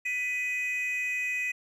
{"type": "tone pair together", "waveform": "triangle", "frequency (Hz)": [1988.2, 2505], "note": ["B6", "D#7"], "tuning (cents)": [11, 11], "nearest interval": "major third", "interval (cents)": 400, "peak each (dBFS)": [-30, -27], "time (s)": [0.05, 1.52], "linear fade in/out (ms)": 10, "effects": ["tanh soft clip ceiling -22 dBFS"]}